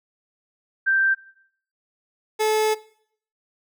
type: tone pair in turn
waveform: sine / 30% pulse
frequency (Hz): 1568 / 432.6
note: G6 / A4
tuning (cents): 0 / -29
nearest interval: octave + minor seventh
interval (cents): 2229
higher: first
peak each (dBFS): -16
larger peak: neither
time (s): 0.86-1.15 / 2.39-2.75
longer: second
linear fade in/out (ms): 20
effects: noise-tail reverb RT60 0.6 s tail -18 dB re dry